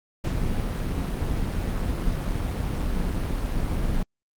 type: noise with amplitude modulation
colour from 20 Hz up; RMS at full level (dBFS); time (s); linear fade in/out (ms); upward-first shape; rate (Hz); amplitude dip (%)
brown; -23; 0.24-4.03; 5; sine; 210; 55
effects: Opus 48 kbps